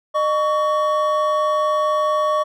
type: tone pair together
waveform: triangle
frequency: 610 / 1123.9 Hz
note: D#5 / C#6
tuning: -34 / +24 cents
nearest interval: major seventh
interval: 1058 cents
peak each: -17 dBFS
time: 0.14-2.44 s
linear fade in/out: 20 ms
effects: none